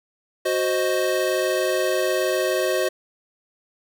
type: chord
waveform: square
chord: C diminished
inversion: second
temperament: equal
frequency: 370 / 523.3 / 622.3 Hz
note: Gb4 / C5 / Eb5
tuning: 0 / 0 / 0 cents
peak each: -25 dBFS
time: 0.45-2.89 s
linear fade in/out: 10 ms
effects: none